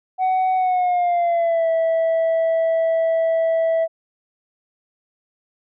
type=tone with pitch glide; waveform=sine; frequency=748 to 654.9 Hz; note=F#5 to E5; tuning=+19 to -11 cents; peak=-13 dBFS; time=0.18-3.88 s; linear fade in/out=50 ms; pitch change=-230 cents; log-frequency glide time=0.55-1.69 s; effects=tanh soft clip ceiling -15 dBFS